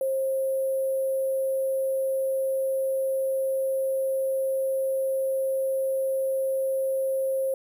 sine tone with sample-and-hold, 533 Hz, C5, 32 cents sharp, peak -23 dBFS, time 0.01-7.54 s, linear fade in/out 2 ms, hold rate 11025 Hz, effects none

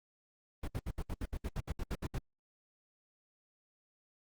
brown noise bursts, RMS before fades -36 dBFS, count 14, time 0.63-2.185 s, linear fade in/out 5 ms, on 47 ms, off 69 ms, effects Opus 32 kbps

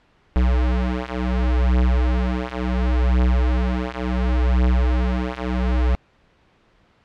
square beating tone pair, 61.74 / 62.44 Hz, B1 / B1, 0 / +20 cents, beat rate 0.7 Hz, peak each -21 / -20 dBFS, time 0.36-5.95 s, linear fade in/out 0 ms, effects pink hiss -58 dBFS RMS until 7.04 s + low-pass 3000 Hz 12 dB/octave

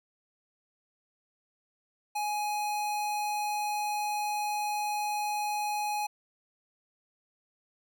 square tone, 836 Hz, G#5, 11 cents sharp, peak -30 dBFS, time 2.15-6.07 s, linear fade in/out 10 ms, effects none

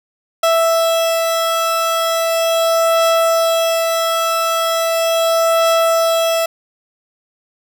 30% pulse beating tone pair, 660 / 660.38 Hz, E5 / E5, +2 / +3 cents, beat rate 0.38 Hz, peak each -11 / -19 dBFS, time 0.43-6.46 s, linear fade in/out 5 ms, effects none

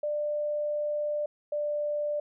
sine tone pair in turn, 594 / 591.4 Hz, D5 / D5, +20 / +12 cents, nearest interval unison, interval 8 cents, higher first, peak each -27 dBFS, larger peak neither, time 0.03-1.26 / 1.52-2.2 s, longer first, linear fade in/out 5 ms, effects none

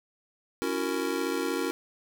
square chord, F# dominant seventh, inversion second, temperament just, 277.5 / 333 / 370 / 462.5 Hz, C#4 / E4 / F#4 / A#4, +2 / +18 / 0 / -14 cents, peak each -34 dBFS, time 0.62-1.71 s, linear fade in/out 0 ms, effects none

